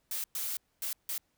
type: noise bursts at uneven times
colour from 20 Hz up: blue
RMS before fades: -35 dBFS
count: 4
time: 0.11-0.24 / 0.35-0.57 / 0.82-0.93 / 1.09-1.18 s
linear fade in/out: 2 ms
effects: pink hiss -75 dBFS RMS until 1.37 s